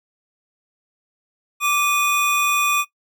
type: tone pair together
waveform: square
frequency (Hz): 1168 / 2475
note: D6 / D#7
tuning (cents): -10 / -10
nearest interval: octave + minor second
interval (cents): 1300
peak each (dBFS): -20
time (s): 1.6-2.85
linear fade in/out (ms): 50
effects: noise-tail reverb RT60 0.1 s tail -17 dB re dry